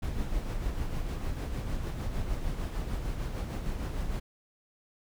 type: noise with tremolo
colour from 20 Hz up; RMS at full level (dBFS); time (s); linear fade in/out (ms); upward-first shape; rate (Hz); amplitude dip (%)
brown; -31; 0.02-4.2; 10; sine; 6.6; 40
effects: none